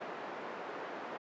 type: band-pass noise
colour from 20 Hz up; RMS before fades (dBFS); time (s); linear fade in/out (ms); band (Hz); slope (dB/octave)
pink; -43; 0-1.18; 20; 390 to 1400; 12
effects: high-pass 150 Hz 12 dB/octave + resampled to 16000 Hz